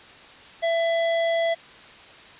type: tone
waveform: square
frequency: 667 Hz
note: E5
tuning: 20 cents sharp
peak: -21 dBFS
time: 0.62-1.55 s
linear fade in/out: 20 ms
effects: white hiss -46 dBFS RMS until 2.39 s + resampled to 8000 Hz